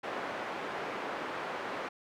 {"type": "band-pass noise", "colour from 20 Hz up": "pink", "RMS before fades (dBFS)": -38, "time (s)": [0.03, 1.89], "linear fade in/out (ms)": 10, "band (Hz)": [410, 1800], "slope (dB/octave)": 12, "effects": []}